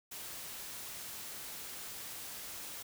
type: noise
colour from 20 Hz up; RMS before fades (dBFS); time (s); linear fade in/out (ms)
white; -45; 0.11-2.83; 10
effects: none